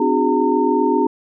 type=tone cluster; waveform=sine; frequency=258.2 / 298.6 / 363.6 / 411.3 / 913 Hz; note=C4 / D4 / F#4 / G#4 / A#5; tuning=-23 / +29 / -30 / -17 / -36 cents; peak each=-20 dBFS; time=0-1.07 s; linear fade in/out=5 ms; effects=none